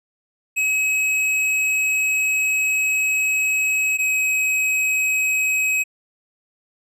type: tone pair in turn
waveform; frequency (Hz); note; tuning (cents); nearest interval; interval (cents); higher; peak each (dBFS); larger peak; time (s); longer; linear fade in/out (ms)
square; 2556 / 2542; D#7 / D#7; +46 / +36; unison; 10; first; -18; neither; 0.56-3.98 / 3.98-5.84; first; 20
effects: low-pass 12000 Hz 12 dB/octave